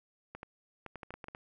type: clicks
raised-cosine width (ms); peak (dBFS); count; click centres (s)
0.5; -28; 10; 0.35 / 0.431 / 0.863 / 0.957 / 1.032 / 1.106 / 1.14 / 1.242 / 1.284 / 1.349
effects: none